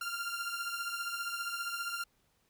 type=beating tone pair; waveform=sawtooth; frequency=1384 / 1399 Hz; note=F6 / F6; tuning=-16 / +3 cents; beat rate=15 Hz; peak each=-34 / -36 dBFS; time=0.01-2.04 s; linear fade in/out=5 ms; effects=pink hiss -73 dBFS RMS until 2.49 s